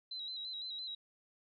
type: tone with vibrato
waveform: sine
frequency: 3951 Hz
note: B7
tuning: in tune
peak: -40 dBFS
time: 0.11-0.95 s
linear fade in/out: 5 ms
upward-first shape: square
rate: 5.9 Hz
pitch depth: 45 cents each way
effects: none